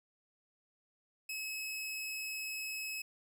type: tone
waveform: sawtooth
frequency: 2574 Hz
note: E7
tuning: 42 cents flat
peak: -35 dBFS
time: 1.29-3.02 s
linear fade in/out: 5 ms
effects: none